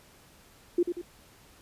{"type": "tone with echo", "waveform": "sine", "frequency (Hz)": 349.2, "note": "F4", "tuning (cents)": 0, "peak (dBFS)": -20, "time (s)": [0.78, 0.83], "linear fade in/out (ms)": 5, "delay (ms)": 93, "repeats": 2, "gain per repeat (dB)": -7, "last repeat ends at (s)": 1.016, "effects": ["pink hiss -57 dBFS RMS until 1.61 s", "resampled to 32000 Hz"]}